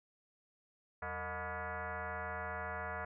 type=tone with frequency modulation; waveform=sine; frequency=349.9 Hz; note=F4; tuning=3 cents sharp; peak=-38 dBFS; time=1.02-3.05 s; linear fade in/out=5 ms; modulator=269 Hz; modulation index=5.6; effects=none